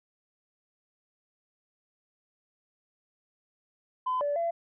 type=tone with pitch steps; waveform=sine; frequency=1016 / 579 / 677 Hz; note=B5 / D5 / E5; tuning=+49 / -25 / +46 cents; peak=-25 dBFS; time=4.06-4.51 s; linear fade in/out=10 ms; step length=150 ms; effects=tanh soft clip ceiling -22 dBFS